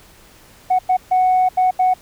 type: tone bursts at uneven times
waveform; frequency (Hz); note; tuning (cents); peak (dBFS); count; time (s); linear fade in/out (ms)
sine; 740; F#5; 0; -10; 5; 0.7-0.79 / 0.89-0.97 / 1.11-1.49 / 1.57-1.71 / 1.79-1.94; 10
effects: tanh soft clip ceiling -9 dBFS + pink hiss -47 dBFS RMS until 2.01 s